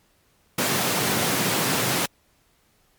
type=high-pass noise; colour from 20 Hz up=pink; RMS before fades=-23 dBFS; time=0.58-2.06 s; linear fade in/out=5 ms; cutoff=110 Hz; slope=48 dB/octave; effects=pink hiss -63 dBFS RMS until 2.98 s + MP3 96 kbps